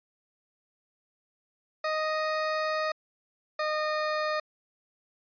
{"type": "tone pair in turn", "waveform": "20% pulse", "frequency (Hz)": [622.3, 613.4], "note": ["D#5", "D#5"], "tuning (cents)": [0, -25], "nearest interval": "unison", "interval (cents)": 25, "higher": "first", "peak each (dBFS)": -22, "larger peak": "neither", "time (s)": [[1.84, 2.92], [3.59, 4.4]], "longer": "first", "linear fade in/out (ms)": 5, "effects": ["resampled to 11025 Hz"]}